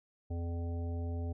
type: harmonic tone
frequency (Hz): 85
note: F2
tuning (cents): -46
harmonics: 1 / 3 / 5 / 7 / 9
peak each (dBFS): -34 / -44 / -48 / -51 / -53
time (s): 0.3-1.33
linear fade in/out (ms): 10
effects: none